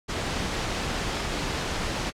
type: noise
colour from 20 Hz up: pink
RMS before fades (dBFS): -29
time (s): 0.08-2.11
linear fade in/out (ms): 20
effects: low-pass 6000 Hz 12 dB/octave + AAC 64 kbps